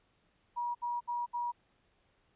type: tone bursts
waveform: sine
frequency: 959 Hz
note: A#5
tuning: 49 cents sharp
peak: -32 dBFS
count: 4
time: 0.56-1.521 s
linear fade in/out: 20 ms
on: 190 ms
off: 67 ms
effects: pink hiss -72 dBFS RMS until 2.35 s + resampled to 8000 Hz